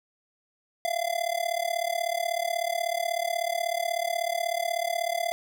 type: tone with amplitude modulation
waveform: square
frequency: 685 Hz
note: F5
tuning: 34 cents flat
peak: -23 dBFS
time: 0.85-5.32 s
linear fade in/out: 0 ms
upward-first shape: sine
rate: 36.3 Hz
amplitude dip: 90%
effects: none